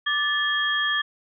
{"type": "tone cluster", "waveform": "sine", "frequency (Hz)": [1178, 1746, 3260], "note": ["D6", "A6", "G#7"], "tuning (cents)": [5, -14, -33], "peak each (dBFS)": [-29, -23, -26], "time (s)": [0.06, 1.02], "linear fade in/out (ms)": 10, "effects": []}